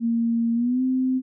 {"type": "tone with pitch glide", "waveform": "sine", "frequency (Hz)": [231.5, 258.4], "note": ["A#3", "C4"], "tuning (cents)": [-12, -21], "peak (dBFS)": -19, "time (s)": [0, 1.22], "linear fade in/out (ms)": 50, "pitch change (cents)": 191, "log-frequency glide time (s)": [0.54, 0.82], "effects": []}